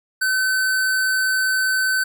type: tone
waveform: square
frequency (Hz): 1525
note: G6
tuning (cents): -48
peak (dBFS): -18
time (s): 0.21-2.04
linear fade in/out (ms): 10
effects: none